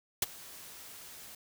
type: noise with ADSR envelope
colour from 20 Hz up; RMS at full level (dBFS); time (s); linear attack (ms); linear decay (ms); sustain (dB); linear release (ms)
white; -26; 0.22-1.35; 4; 23; -23; 4
effects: none